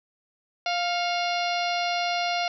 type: harmonic tone with a mistuned harmonic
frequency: 698.5 Hz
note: F5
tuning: in tune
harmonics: 1 / 2 / 3 / 4 / 5 / 6 / 7 / 8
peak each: -26 / -34 / -33 / -33 / -38 / -35 / -38 / -40 dBFS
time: 0.66-2.48 s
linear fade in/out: 2 ms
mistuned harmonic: 3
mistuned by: +62 cents
effects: none